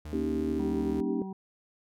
40% pulse tone with pitch glide, 75.7 to 74.44 Hz, D#2 to D2, -47 to +24 cents, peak -37 dBFS, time 0.05-1.01 s, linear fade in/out 5 ms, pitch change -29 cents, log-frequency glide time 0.43-0.54 s
sine chord, Eb dominant seventh, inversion second, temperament equal, 233.1 / 277.2 / 311.1 / 392 Hz, Bb3 / Db4 / Eb4 / G4, 0 / 0 / 0 / 0 cents, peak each -33 dBFS, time 0.13-1.22 s, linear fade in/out 2 ms
harmonic tone, 191.5 Hz, G3, 40 cents flat, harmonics 1 / 2 / 4 / 5, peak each -36 / -43 / -48 / -50 dBFS, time 0.59-1.33 s, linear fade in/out 5 ms
effects none

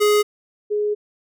square / sine tone pair in turn, 417.7 / 417.7 Hz, G#4 / G#4, +10 / +10 cents, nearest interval unison, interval 0 cents, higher neither, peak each -14 / -18 dBFS, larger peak first, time 0-0.23 / 0.7-0.95 s, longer second, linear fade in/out 20 ms, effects none

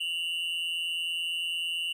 triangle tone pair together, 2774 / 2943 Hz, F7 / F#7, -12 / -10 cents, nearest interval minor second, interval 102 cents, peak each -31 / -30 dBFS, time 0-1.93 s, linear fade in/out 10 ms, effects none

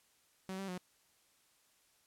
sawtooth tone with pitch steps, 189.1 / 194.5 / 181.3 Hz, F#3 / G3 / F#3, +38 / -13 / -35 cents, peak -36 dBFS, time 0.49-0.778 s, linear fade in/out 0 ms, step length 96 ms, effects white hiss -71 dBFS RMS until 2.06 s + low-pass 12000 Hz 12 dB/octave

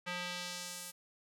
square tone with band-pass filter sweep, 178.1 Hz, F3, 34 cents sharp, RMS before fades -42 dBFS, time 0.06-0.92 s, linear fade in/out 20 ms, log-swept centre 2200 to 11000 Hz, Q 1, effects none

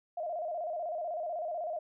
sine tone with vibrato, 659.3 Hz, E5, in tune, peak -33 dBFS, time 0.17-1.79 s, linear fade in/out 5 ms, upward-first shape square, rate 16 Hz, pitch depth 97 cents each way, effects none

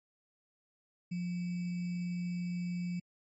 sine tone with sample-and-hold, 176.7 Hz, F3, 21 cents sharp, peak -33 dBFS, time 1.11-3 s, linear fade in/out 10 ms, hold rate 2450 Hz, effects low-pass 7000 Hz 12 dB/octave + MP3 32 kbps

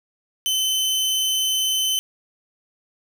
sawtooth tone, 3054 Hz, G7, 46 cents flat, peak -16 dBFS, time 0.46-1.99 s, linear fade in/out 0 ms, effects none

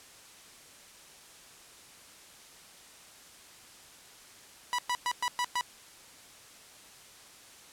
sawtooth tone bursts, 981 Hz, B5, 12 cents flat, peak -24 dBFS, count 6, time 4.73-5.61 s, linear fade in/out 0 ms, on 55 ms, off 110 ms, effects white hiss -53 dBFS RMS until 7.72 s + low-pass 10000 Hz 12 dB/octave

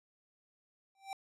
square tone with exponential growth, 780 Hz, G5, 9 cents flat, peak -36 dBFS, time 0.95-1.13 s, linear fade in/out 1 ms, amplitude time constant 38 ms, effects low-pass 10000 Hz 12 dB/octave

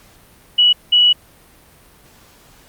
sine tone bursts at uneven times, 2937 Hz, F#7, 13 cents flat, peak -8 dBFS, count 2, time 0.58-0.73 / 0.92-1.13 s, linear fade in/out 10 ms, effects pink hiss -48 dBFS RMS until 2.68 s + Opus 48 kbps

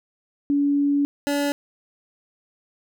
sine / 25% pulse tone pair in turn, 285 / 286.3 Hz, C#4 / D4, +48 / -44 cents, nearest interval unison, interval 8 cents, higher second, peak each -17 dBFS, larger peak neither, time 0.5-1.05 / 1.27-1.52 s, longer first, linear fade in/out 0 ms, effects none

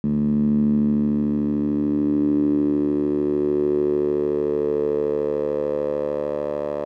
10% pulse tone with band-pass filter sweep, 73.42 Hz, D2, in tune, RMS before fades -21 dBFS, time 0.04-6.85 s, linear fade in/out 0 ms, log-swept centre 200 to 610 Hz, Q 6.1, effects none

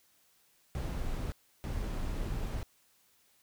brown noise bursts at uneven times, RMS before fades -35 dBFS, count 2, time 0.75-1.32 / 1.64-2.63 s, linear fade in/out 0 ms, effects white hiss -68 dBFS RMS until 3.42 s

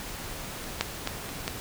clicks, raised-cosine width 0.2 ms, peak -23 / -6 / -11 / -21 / -11 dBFS, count 5, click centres 0.641 / 0.81 / 1.074 / 1.291 / 1.479 s, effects pink hiss -38 dBFS RMS until 1.6 s

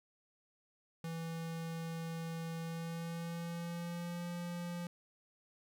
square tone with pitch glide, 164.81 to 173.81 Hz, E3 to F3, 0 to -8 cents, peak -40 dBFS, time 1.04-4.87 s, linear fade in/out 2 ms, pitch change +92 cents, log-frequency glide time 2.62-4.27 s, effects 13-bit

